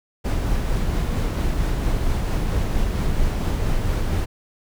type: noise with tremolo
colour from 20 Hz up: brown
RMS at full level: -20 dBFS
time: 0.24-4.26 s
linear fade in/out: 20 ms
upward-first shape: triangle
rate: 4.4 Hz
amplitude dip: 25%
effects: none